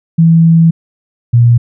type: tone pair in turn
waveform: sine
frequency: 164.81 / 118.92 Hz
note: E3 / A#2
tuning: 0 / +35 cents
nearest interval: tritone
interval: 565 cents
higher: first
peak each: -3 dBFS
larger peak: neither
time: 0.18-0.71 / 1.33-1.58 s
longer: first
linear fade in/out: 10 ms
effects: none